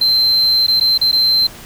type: tone with dropouts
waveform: triangle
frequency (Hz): 4111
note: C8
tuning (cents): -31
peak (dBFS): -9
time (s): 0.01-1.47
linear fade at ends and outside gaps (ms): 5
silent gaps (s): 0.667-0.68 / 0.799-0.809 / 0.978-1.013 / 1.116-1.127
effects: pink hiss -36 dBFS RMS until 1.65 s